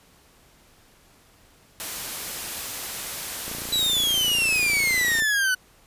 white noise, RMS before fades -32 dBFS, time 1.8-5.2 s, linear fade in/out 0 ms
click train, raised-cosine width 2 ms, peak -24 dBFS, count 51, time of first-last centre 3.48-5.222 s, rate 28.7 Hz
40% pulse exponential sweep, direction down, 3980 to 1480 Hz, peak -19 dBFS, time 3.72-5.55 s, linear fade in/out 10 ms
effects pink hiss -56 dBFS RMS until 5.86 s + resampled to 32000 Hz

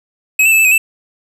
square tone with pitch steps, 2556 / 2665 / 2611 / 2635 / 2520 / 2649 Hz, D#7 / E7 / E7 / E7 / D#7 / E7, +46 / +18 / -17 / -1 / +21 / +8 cents, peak -8 dBFS, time 0.39-0.78 s, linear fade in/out 5 ms, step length 65 ms, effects none

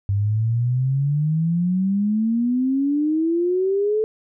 sine exponential sweep, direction up, 98 to 440 Hz, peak -17 dBFS, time 0.09-4.04 s, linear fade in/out 0 ms, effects none

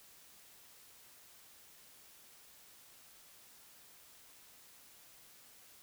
silence, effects white hiss -60 dBFS RMS until 5.82 s

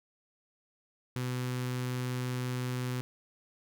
sawtooth tone with notch filter, 125.6 Hz, B2, 30 cents sharp, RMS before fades -34 dBFS, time 1.16-3.01 s, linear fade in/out 0 ms, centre 670 Hz, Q 1.6, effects none

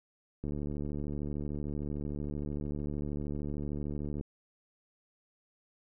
click train, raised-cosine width 3 ms, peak -25 dBFS, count 277, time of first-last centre 0.44-4.21 s, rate 73.2 Hz, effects none

